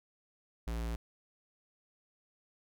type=tone; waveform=square; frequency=57.1 Hz; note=A#1; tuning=35 cents flat; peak=-35 dBFS; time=0.67-0.96 s; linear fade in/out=5 ms; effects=none